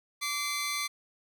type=tone pair together; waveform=15% pulse; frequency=1160 / 2067 Hz; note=D6 / C7; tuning=-22 / -22 cents; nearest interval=minor seventh; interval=1000 cents; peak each=-27 dBFS; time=0.21-0.88 s; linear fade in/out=20 ms; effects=none